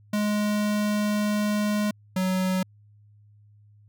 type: tone pair in turn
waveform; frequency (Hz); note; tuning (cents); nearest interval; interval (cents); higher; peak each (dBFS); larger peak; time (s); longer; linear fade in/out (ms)
square; 208.9 / 186.11; G#3 / F#3; +10 / +10; major second; 200; first; -23; neither; 0.13-1.91 / 2.16-2.63; first; 5
effects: added 104 Hz sine -52 dBFS peak until 3.88 s